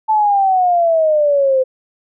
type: exponential sweep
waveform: sine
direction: down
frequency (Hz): 880 to 514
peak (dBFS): -10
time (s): 0.08-1.64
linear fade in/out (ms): 20
effects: none